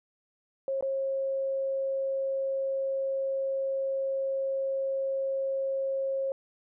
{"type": "tone with dropouts", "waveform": "sine", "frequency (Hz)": 540, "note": "C#5", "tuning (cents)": -45, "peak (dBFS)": -27, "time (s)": [0.68, 6.32], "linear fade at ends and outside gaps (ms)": 1, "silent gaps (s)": [0.809, 0.825], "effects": []}